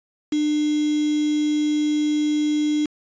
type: tone with quantisation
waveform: sine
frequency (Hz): 300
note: D4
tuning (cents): +37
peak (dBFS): -18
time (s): 0.32-2.86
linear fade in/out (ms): 5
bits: 5
effects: resampled to 16000 Hz